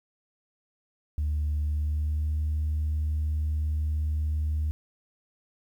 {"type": "tone with pitch glide", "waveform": "sine", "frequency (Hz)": [74.8, 76.42], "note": ["D2", "D#2"], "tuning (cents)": [32, -31], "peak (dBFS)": -23, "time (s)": [1.18, 4.71], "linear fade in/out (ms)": 0, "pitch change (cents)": 37, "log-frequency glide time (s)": [1.65, 2.34], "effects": ["tanh soft clip ceiling -22 dBFS", "10-bit"]}